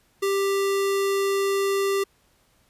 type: tone with sample-and-hold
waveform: sine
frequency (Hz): 394.1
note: G4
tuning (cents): +9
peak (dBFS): -20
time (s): 0.22-2.04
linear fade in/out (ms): 10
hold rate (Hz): 1575
effects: pink hiss -63 dBFS RMS until 2.69 s + resampled to 32000 Hz